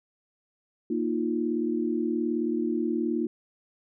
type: chord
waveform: sine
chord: Bb suspended fourth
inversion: none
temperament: just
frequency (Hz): 233.1 / 310.8 / 349.6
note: Bb3 / Eb4 / F4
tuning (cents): 0 / -2 / +2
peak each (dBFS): -29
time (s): 0.9-3.27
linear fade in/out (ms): 5
effects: none